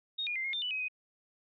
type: tone with pitch steps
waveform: sine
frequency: 3722 / 2433 / 2086 / 2144 / 3593 / 2972 / 2536 / 2504 Hz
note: A#7 / D#7 / C7 / C7 / A7 / F#7 / D#7 / D#7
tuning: -3 / -39 / -6 / +42 / +36 / +7 / +32 / +10 cents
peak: -32 dBFS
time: 0.18-0.884 s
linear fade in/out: 10 ms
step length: 88 ms
effects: none